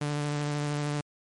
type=tone with vibrato; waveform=sawtooth; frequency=146.9 Hz; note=D3; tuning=1 cent sharp; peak=-24 dBFS; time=0.01-1.01 s; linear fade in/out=5 ms; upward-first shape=sine; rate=13 Hz; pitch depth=15 cents each way; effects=MP3 48 kbps